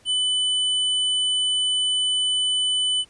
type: tone with hard clipping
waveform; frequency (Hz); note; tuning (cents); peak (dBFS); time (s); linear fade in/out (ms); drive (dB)
sine; 3000; F#7; +23; -21; 0.05-3.05; 50; 9
effects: pink hiss -56 dBFS RMS until 3.09 s + resampled to 24000 Hz

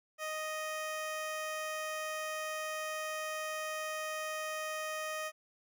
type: tone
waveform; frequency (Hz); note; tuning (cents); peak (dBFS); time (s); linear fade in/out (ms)
15% pulse; 622.3; D#5; 0; -30; 0.18-5.32; 50
effects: none

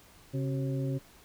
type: harmonic tone with a mistuned harmonic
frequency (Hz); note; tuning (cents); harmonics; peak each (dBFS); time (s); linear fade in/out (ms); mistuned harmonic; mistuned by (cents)
135.6; C#3; -38; 1 / 2 / 3 / 4; -30 / -36 / -40 / -42; 0.33-0.99; 20; 3; -120
effects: pink hiss -57 dBFS RMS until 1.24 s

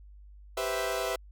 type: chord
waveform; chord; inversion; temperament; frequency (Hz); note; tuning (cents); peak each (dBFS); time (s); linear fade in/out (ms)
sawtooth; C major seventh; second; equal; 392 / 493.9 / 523.3 / 659.3; G4 / B4 / C5 / E5; 0 / 0 / 0 / 0; -32 / -31 / -33 / -29; 0.57-1.16; 5
effects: added 50 Hz sine -48 dBFS peak until 1.31 s

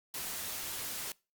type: noise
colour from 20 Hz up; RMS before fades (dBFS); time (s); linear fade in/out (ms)
white; -39; 0.14-1.12; 2
effects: noise-tail reverb RT60 0.3 s tail -24 dB re dry + Opus 48 kbps

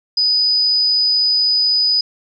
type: tone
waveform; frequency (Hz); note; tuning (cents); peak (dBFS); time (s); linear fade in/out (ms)
sine; 4978; D#8; 0; -12; 0.17-2.01; 5
effects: none

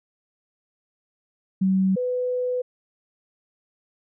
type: tone pair in turn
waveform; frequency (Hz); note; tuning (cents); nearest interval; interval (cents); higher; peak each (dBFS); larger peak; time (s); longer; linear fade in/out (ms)
sine; 190 / 499.1; F#3 / B4; +46 / +18; octave + perfect fourth; 1672; second; -17 / -22; first; 1.61-1.96 / 1.96-2.62; second; 10
effects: none

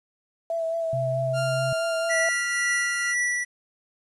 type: tone with vibrato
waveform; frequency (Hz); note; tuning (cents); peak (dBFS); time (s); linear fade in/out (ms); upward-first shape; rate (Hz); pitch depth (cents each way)
sine; 659.3; E5; 0; -24; 0.5-2.29; 2; sine; 4.6; 22
type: tone with pitch glide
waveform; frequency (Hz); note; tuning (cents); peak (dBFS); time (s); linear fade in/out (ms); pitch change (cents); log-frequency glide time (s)
sine; 130 to 131.28; C3 to C3; -11 to +6; -27; 0.93-1.73; 2; +17; 1.08-1.27
type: tone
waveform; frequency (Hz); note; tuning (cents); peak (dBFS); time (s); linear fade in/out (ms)
sawtooth; 1395; F6; -2; -26; 1.33-3.15; 50
type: tone with tremolo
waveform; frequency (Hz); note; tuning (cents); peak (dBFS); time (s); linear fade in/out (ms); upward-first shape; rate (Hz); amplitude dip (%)
square; 1954; B6; -19; -22; 2.09-3.45; 20; triangle; 2; 45
effects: resampled to 24000 Hz + 9-bit

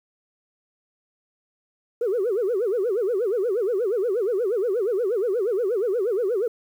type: tone with vibrato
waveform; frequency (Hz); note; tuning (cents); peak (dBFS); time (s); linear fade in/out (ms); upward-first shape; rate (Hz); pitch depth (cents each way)
sine; 430; A4; -40; -19; 2.01-6.48; 5; sine; 8.4; 260
effects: tanh soft clip ceiling -17 dBFS + 9-bit

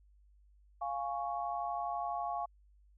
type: chord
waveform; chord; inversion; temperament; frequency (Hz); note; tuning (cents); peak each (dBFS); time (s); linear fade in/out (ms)
sine; Db major; first; equal; 698.5 / 830.6 / 1108.7; F5 / Ab5 / Db6; 0 / 0 / 0; -37 / -39 / -40; 0.81-2.46; 10
effects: added 50 Hz sine -61 dBFS peak until 2.97 s

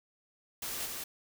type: noise with echo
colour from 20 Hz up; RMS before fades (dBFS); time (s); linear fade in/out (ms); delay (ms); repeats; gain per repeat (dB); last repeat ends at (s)
white; -38; 0.62-0.86; 5; 180; 1; -2; 1.04
effects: none

